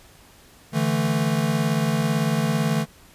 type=chord; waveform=square; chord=D suspended second; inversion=none; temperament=equal; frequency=146.83 / 164.81 / 220 Hz; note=D3 / E3 / A3; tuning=0 / 0 / 0 cents; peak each=-25 dBFS; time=0.72-2.86 s; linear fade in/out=50 ms; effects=pink hiss -51 dBFS RMS until 3.14 s + resampled to 32000 Hz